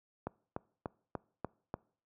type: click train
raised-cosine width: 1 ms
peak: -22 dBFS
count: 6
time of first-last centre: 0.27-1.741 s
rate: 3.4 Hz
effects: noise-tail reverb RT60 0.5 s tail -24 dB re dry + high-pass 80 Hz 12 dB/octave

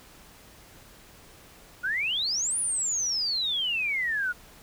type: exponential two-way sweep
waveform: sine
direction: up then down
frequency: 1415 to 9956 to 1415 Hz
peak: -25 dBFS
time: 1.83-4.33 s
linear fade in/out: 20 ms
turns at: 2.59 s
effects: pink hiss -52 dBFS RMS until 4.62 s

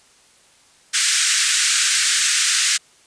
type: band-pass noise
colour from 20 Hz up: white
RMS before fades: -18 dBFS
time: 0.93-2.78 s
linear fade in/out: 20 ms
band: 1400 to 9100 Hz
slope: 48 dB/octave
effects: white hiss -53 dBFS RMS until 3.06 s + resampled to 22050 Hz

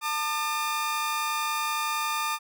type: tone pair together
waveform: sawtooth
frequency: 893.3 / 1208 Hz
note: A5 / D6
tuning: +26 / +48 cents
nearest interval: perfect fourth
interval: 522 cents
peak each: -28 / -24 dBFS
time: 0.01-2.39 s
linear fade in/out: 50 ms
effects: none

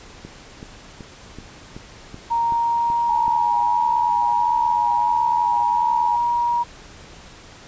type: click train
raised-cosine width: 3 ms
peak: -22 dBFS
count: 9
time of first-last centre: 0.25-3.28 s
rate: 2.64 Hz
type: tone with pitch glide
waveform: sine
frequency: 932.3 to 951.9 Hz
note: A#5 to A#5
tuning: 0 to +36 cents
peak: -17 dBFS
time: 2.3-6.64 s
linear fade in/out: 20 ms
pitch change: +36 cents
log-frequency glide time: 2.47-3.73 s
type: tone with vibrato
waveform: sine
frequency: 859 Hz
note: A5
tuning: 42 cents flat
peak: -22 dBFS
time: 3.09-6.16 s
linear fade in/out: 5 ms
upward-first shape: triangle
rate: 1.5 Hz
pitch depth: 62 cents each way
effects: pink hiss -43 dBFS RMS until 7.67 s + resampled to 16000 Hz

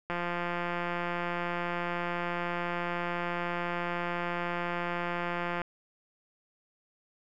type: click train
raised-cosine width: 0.5 ms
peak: -18 dBFS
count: 961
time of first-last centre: 0.1-5.617 s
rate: 174 Hz
effects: none

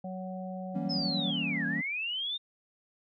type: harmonic tone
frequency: 186.1 Hz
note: F#3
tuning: 10 cents sharp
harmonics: 1 / 3 / 4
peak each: -37 / -42 / -43 dBFS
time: 0.04-1.31 s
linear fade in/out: 5 ms
type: chord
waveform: triangle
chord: E diminished seventh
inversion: none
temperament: equal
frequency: 164.81 / 196 / 233.1 / 277.2 Hz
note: E3 / G3 / Bb3 / Db4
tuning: 0 / 0 / 0 / 0 cents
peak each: -35 dBFS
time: 0.74-1.82 s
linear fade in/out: 20 ms
type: linear two-way sweep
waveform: sine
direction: down then up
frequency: 5290 to 1603 to 3677 Hz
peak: -31 dBFS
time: 0.89-2.38 s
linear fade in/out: 20 ms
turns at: 1.66 s
effects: none

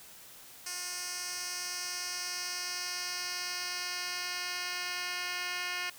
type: tone with band-pass filter sweep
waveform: 10% pulse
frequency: 358.1 Hz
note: F4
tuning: 43 cents sharp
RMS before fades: -37 dBFS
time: 0.66-5.9 s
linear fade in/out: 5 ms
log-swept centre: 7000 to 3300 Hz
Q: 1.6
effects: white hiss -52 dBFS RMS until 5.98 s

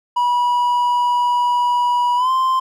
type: tone with pitch glide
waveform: triangle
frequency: 973 to 1042.8 Hz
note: B5 to C6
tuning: -26 to -6 cents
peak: -12 dBFS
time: 0.16-2.6 s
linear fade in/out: 10 ms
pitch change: +120 cents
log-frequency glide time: 2.16-2.3 s
effects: none

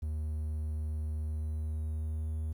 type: tone with pitch glide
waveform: triangle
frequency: 76.9 to 78.33 Hz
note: D#2 to D#2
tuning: -20 to +12 cents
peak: -30 dBFS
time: 0.02-2.53 s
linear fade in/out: 10 ms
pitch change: +32 cents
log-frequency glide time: 1.24-2.4 s
effects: 11-bit

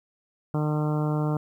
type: harmonic tone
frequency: 151.3 Hz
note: D#3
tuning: 48 cents flat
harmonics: 1 / 2 / 3 / 4 / 5 / 6 / 7 / 8 / 9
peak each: -24 / -30 / -34 / -36 / -38 / -40 / -41 / -42 / -43 dBFS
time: 0.54-1.37 s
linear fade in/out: 2 ms
effects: 10-bit

